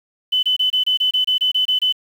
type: tone bursts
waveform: sine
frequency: 3017 Hz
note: F#7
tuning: 33 cents sharp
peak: -14 dBFS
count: 12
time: 0.32-1.926 s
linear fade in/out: 10 ms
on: 110 ms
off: 26 ms
effects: 7-bit